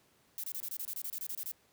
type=noise bursts; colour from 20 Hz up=violet; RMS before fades=-39 dBFS; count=14; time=0.38-1.515 s; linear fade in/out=0 ms; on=56 ms; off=27 ms; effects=pink hiss -68 dBFS RMS until 1.72 s + high-pass 100 Hz 12 dB/octave